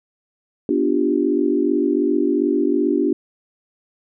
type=chord; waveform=sine; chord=G dominant seventh; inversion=first; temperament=equal; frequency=246.9 / 293.7 / 349.2 / 392 Hz; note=B3 / D4 / F4 / G4; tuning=0 / 0 / 0 / 0 cents; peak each=-23 / -19 / -21 / -22 dBFS; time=0.69-3.13 s; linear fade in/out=2 ms; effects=none